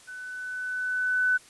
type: tone with level ramp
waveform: sine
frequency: 1500 Hz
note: F#6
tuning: 23 cents sharp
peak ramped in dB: -38 to -19 dBFS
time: 0.07-1.38 s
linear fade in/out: 20 ms
effects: white hiss -53 dBFS RMS until 1.49 s + resampled to 24000 Hz